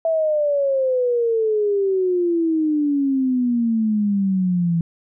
sine exponential sweep, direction down, 660 to 165.4 Hz, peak -16 dBFS, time 0.05-4.81 s, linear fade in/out 2 ms, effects none

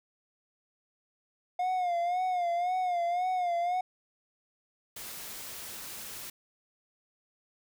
triangle tone with vibrato, 714 Hz, F5, 38 cents sharp, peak -25 dBFS, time 1.59-3.81 s, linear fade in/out 5 ms, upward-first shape sine, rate 1.9 Hz, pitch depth 71 cents each way
white noise, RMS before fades -42 dBFS, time 4.96-6.3 s, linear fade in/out 5 ms
effects none

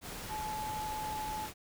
sine tone in noise, 859 Hz, A5, 42 cents flat, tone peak -36 dBFS, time 0.28-1.49 s, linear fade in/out 50 ms, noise pink, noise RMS -43 dBFS, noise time 0.01-1.54 s, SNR +4 dB, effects none

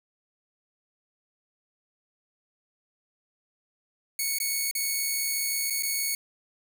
5% pulse tone with dropouts, 2217 Hz, C#7, in tune, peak -16 dBFS, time 4.19-6.15 s, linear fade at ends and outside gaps 2 ms, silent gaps 4.386-4.401 / 4.712-4.751 / 5.7-5.705 / 5.825-5.832 s, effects none

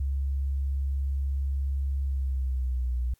sine tone with pitch glide, 68.4 to 61.29 Hz, C#2 to B1, -23 to -13 cents, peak -25 dBFS, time 0-3.14 s, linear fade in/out 5 ms, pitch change -190 cents, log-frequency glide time 2.02-2.96 s, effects white hiss -69 dBFS RMS until 3.19 s + AAC 64 kbps

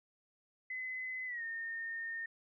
sine tone with pitch glide, 2029 to 1828.6 Hz, B6 to A#6, +46 to -34 cents, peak -38 dBFS, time 0.7-2.26 s, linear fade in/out 5 ms, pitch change -180 cents, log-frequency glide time 1.26-1.43 s, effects none

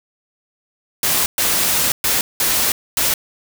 white noise bursts at uneven times, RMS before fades -17 dBFS, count 5, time 1.03-1.26 / 1.38-1.92 / 2.04-2.21 / 2.4-2.72 / 2.97-3.14 s, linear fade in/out 2 ms, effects none

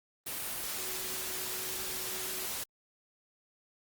sine tone in noise, 373 Hz, F#4, 14 cents sharp, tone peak -48 dBFS, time 0.78-2.46 s, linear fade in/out 10 ms, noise white, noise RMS -37 dBFS, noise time 0.26-2.64 s, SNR -14 dB, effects Opus 32 kbps

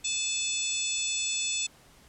harmonic tone with a mistuned harmonic, 867 Hz, A5, 26 cents flat, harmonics 3 / 4 / 5 / 6 / 7 / 8 / 9, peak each -35 / -33 / -41 / -42 / -40 / -38 / -31 dBFS, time 0.04-1.67 s, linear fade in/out 10 ms, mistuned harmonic 4, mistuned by +21 cents, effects pink hiss -57 dBFS RMS until 2.08 s + low-pass 12000 Hz 12 dB/octave

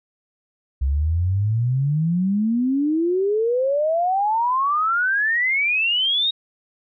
sine exponential sweep, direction up, 65 to 3800 Hz, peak -17 dBFS, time 0.81-6.31 s, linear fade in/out 10 ms, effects none

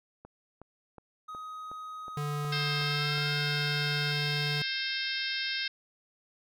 click train, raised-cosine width 1 ms, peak -33 dBFS, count 9, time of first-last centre 0.25-3.18 s, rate 2.73 Hz
triangle tone with pitch glide, 1257 to 1435.6 Hz, D#6 to F6, +17 to +47 cents, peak -37 dBFS, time 1.28-4.12 s, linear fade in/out 10 ms, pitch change +230 cents, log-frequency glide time 2.81-3.37 s
square tone, 146.9 Hz, D3, 1 cent sharp, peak -32 dBFS, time 2.17-4.62 s, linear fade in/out 2 ms
harmonic tone, 529 Hz, C5, 19 cents sharp, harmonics 3 / 4 / 5 / 6 / 7 / 8 / 9 / 10, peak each -37 / -38 / -39 / -40 / -37 / -42 / -40 / -39 dBFS, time 2.52-5.68 s, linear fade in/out 5 ms
effects none

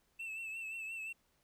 triangle tone with vibrato, 2650 Hz, E7, 9 cents sharp, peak -39 dBFS, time 0.19-1.13 s, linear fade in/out 10 ms, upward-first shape triangle, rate 5.7 Hz, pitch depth 54 cents each way, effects pink hiss -75 dBFS RMS until 1.43 s

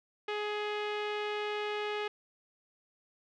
sawtooth tone with low-pass filter, 418.8 Hz, G#4, 15 cents sharp, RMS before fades -35 dBFS, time 0.28-2.08 s, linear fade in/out 5 ms, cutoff 2900 Hz, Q 1.9, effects none

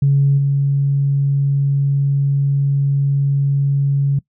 sine tone with level steps, 139.7 Hz, C#3, 14 cents sharp, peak -9 / -12 dBFS, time 0.02-4.19 s, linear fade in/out 5 ms, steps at 0.37 s, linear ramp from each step 20 ms, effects noise-tail reverb RT60 0.1 s tail -22 dB re dry + tanh soft clip ceiling -5 dBFS

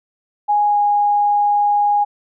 sine tone with pitch glide, 829 to 823.3 Hz, G#5 to G#5, -3 to -15 cents, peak -12 dBFS, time 0.48-2.05 s, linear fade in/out 20 ms, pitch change -12 cents, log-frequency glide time 0.67-0.77 s, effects none

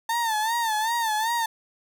35% pulse tone with vibrato, 897 Hz, A5, 33 cents sharp, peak -21 dBFS, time 0.09-1.46 s, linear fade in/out 5 ms, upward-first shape sine, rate 2.6 Hz, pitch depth 95 cents each way, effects none

